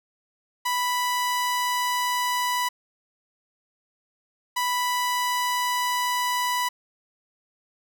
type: tone pair in turn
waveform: sawtooth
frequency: 987.8 / 987.8 Hz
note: B5 / B5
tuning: 0 / 0 cents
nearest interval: unison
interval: 0 cents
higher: neither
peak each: -19 dBFS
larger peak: neither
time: 0.65-2.69 / 4.56-6.69 s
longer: second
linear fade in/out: 10 ms
effects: none